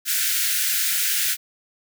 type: high-pass noise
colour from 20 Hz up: white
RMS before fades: -22 dBFS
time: 0.05-1.37 s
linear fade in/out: 50 ms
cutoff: 1400 Hz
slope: 96 dB/octave
effects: none